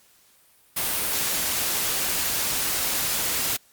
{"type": "noise", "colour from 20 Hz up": "white", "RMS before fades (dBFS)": -25, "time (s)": [0.76, 3.57], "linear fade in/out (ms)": 10, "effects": ["white hiss -58 dBFS RMS until 3.72 s", "Opus 48 kbps"]}